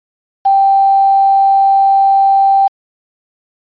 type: tone with quantisation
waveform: sine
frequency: 784 Hz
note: G5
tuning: in tune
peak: -6 dBFS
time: 0.45-2.68 s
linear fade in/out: 10 ms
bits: 5
effects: resampled to 11025 Hz